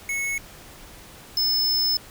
square tone pair in turn, 2200 / 5233 Hz, C#7 / E8, -14 / -14 cents, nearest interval octave + minor third, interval 1500 cents, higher second, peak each -25 / -20 dBFS, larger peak second, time 0.09-0.38 / 1.37-1.97 s, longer second, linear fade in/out 2 ms, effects pink hiss -45 dBFS RMS until 2.1 s

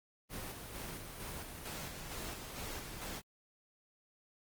pink noise with tremolo, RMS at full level -43 dBFS, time 0.29-3.22 s, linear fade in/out 50 ms, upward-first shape square, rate 2.2 Hz, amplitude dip 35%, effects Opus 24 kbps

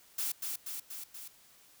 blue noise with echo, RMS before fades -34 dBFS, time 0.18-0.32 s, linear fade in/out 5 ms, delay 240 ms, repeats 4, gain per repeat -3 dB, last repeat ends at 1.28 s, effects white hiss -61 dBFS RMS until 1.8 s

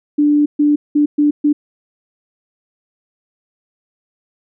sine tone bursts at uneven times, 294.4 Hz, D4, 4 cents sharp, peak -9 dBFS, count 5, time 0.18-0.46 / 0.59-0.76 / 0.95-1.06 / 1.18-1.31 / 1.44-1.53 s, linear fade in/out 10 ms, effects none

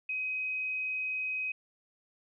sine tone, 2524 Hz, D#7, 24 cents sharp, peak -31 dBFS, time 0.09-1.52 s, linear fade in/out 5 ms, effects none

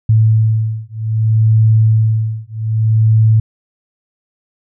sine beating tone pair, 110 / 110.63 Hz, A2 / A2, 0 / +10 cents, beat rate 0.63 Hz, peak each -12 dBFS, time 0.09-3.4 s, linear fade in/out 5 ms, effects none

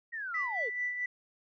sine linear sweep, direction down, 1912 to 392 Hz, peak -35 dBFS, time 0.12-0.7 s, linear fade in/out 20 ms
sine tone with tremolo, 1975.5 Hz, B6, in tune, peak -29 dBFS, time 0.34-1.06 s, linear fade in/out 5 ms, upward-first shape sine, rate 4.5 Hz, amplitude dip 50%
effects tanh soft clip ceiling -22 dBFS

